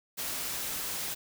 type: noise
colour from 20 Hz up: white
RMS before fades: -35 dBFS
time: 0.17-1.15 s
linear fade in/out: 20 ms
effects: none